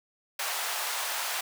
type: high-pass noise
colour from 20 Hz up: pink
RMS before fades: -32 dBFS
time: 0.39-1.41 s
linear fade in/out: 5 ms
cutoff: 710 Hz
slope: 24 dB/octave
effects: none